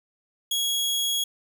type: tone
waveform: sawtooth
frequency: 3322 Hz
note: G#7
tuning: in tune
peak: -20 dBFS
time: 0.51-1.24 s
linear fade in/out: 5 ms
effects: none